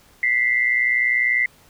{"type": "tone pair together", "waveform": "sine", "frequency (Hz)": [1972.8, 2093], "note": ["B6", "C7"], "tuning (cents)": [-2, 0], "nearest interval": "minor second", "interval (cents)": 102, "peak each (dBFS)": -19, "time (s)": [0.23, 1.46], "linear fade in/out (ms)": 2, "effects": ["pink hiss -53 dBFS RMS until 1.69 s"]}